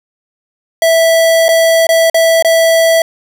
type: tone with dropouts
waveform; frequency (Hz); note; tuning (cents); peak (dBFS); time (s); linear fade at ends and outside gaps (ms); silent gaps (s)
square; 657; E5; -6; -7; 0.82-3.02; 2; 1.483-1.489 / 1.869-1.89 / 2.099-2.144 / 2.425-2.447
effects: none